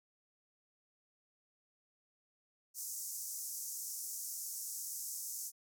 pink band-pass noise, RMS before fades -43 dBFS, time 2.74-5.52 s, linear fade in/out 50 ms, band 5700 to 16000 Hz, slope 48 dB/octave, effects none

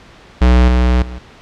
square tone with level steps, 61.74 Hz, B1, in tune, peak -7 / -10 / -26 dBFS, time 0.41-1.19 s, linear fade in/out 10 ms, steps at 0.68 / 1.02 s, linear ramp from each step 5 ms, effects pink hiss -41 dBFS RMS until 1.41 s + low-pass 4000 Hz 12 dB/octave

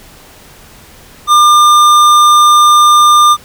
sine tone with tanh clipping, 1200 Hz, D6, 37 cents sharp, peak -5 dBFS, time 1.27-3.37 s, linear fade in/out 50 ms, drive 17 dB, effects pink hiss -38 dBFS RMS until 3.44 s

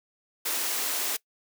white high-pass noise, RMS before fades -29 dBFS, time 0.45-1.17 s, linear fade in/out 10 ms, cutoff 250 Hz, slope 96 dB/octave, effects noise-tail reverb RT60 0.1 s tail -22 dB re dry

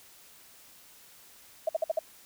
sine tone bursts, 643 Hz, E5, 43 cents flat, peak -23 dBFS, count 5, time 1.67-1.991 s, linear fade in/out 5 ms, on 21 ms, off 54 ms, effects white hiss -55 dBFS RMS until 2.25 s

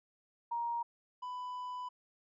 sine / triangle tone pair in turn, 940 / 995.9 Hz, A#5 / B5, +14 / +14 cents, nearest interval minor second, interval 100 cents, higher second, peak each -33 / -37 dBFS, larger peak first, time 0.51-0.83 / 1.22-1.89 s, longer second, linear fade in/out 10 ms, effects resampled to 16000 Hz

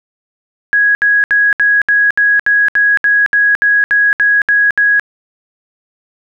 sine tone bursts, 1661.2 Hz, G#6, in tune, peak -7 dBFS, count 15, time 0.73-4.996 s, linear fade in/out 0 ms, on 220 ms, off 69 ms, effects none

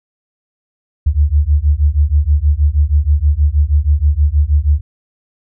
sine beating tone pair, 70.7 / 77 Hz, C#2 / D#2, +35 / -17 cents, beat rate 6.3 Hz, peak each -12 dBFS, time 1.06-4.81 s, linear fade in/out 10 ms, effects none

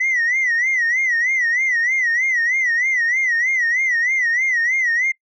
sine tone with vibrato, 1975.5 Hz, B6, in tune, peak -14 dBFS, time 0-5.12 s, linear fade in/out 10 ms, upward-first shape sine, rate 3.2 Hz, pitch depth 130 cents each way, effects noise-tail reverb RT60 0.1 s tail -24 dB re dry + tanh soft clip ceiling -13 dBFS

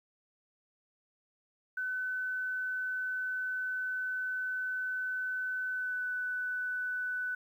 sine tone with pitch glide, 1510 to 1495.2 Hz, F#6 to F#6, +35 to +18 cents, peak -32 dBFS, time 1.77-7.35 s, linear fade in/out 5 ms, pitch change -17 cents, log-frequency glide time 5.71-6.05 s, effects 11-bit

